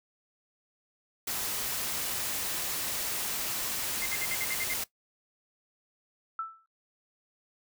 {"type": "noise", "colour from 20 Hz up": "white", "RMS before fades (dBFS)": -33, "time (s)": [1.27, 4.84], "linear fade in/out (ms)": 5}
{"type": "tone bursts", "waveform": "sine", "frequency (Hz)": 2093, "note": "C7", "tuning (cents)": 0, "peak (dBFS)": -32, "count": 8, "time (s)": [4.02, 4.736], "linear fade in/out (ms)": 0, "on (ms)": 37, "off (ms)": 60}
{"type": "tone with exponential decay", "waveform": "sine", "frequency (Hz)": 1323, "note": "E6", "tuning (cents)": 6, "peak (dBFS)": -28, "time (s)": [6.39, 6.66], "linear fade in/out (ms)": 2, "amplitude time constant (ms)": 57}
{"effects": ["noise-tail reverb RT60 0.1 s tail -17 dB re dry"]}